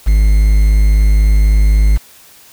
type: tone with quantisation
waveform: triangle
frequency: 51.91 Hz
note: G#1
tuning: in tune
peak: -4 dBFS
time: 0.06-1.98 s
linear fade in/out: 20 ms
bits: 5
effects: white hiss -42 dBFS RMS until 2.52 s